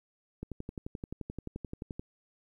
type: click train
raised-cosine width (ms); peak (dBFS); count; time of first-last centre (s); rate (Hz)
3; -25; 19; 0.43-1.995; 11.5
effects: 11-bit